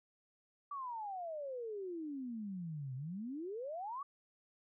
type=exponential two-way sweep; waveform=sine; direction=down then up; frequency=1170 to 125.5 to 1170 Hz; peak=-40 dBFS; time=0.71-4.03 s; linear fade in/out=5 ms; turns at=2.95 s; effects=none